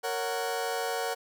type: chord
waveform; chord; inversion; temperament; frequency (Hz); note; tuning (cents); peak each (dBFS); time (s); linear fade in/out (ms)
sawtooth; F# major; first; just; 462.5 / 555 / 740; A#4 / C#5 / F#5; -14 / +2 / 0; -29 / -32 / -29; 0.03-1.15; 20
effects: none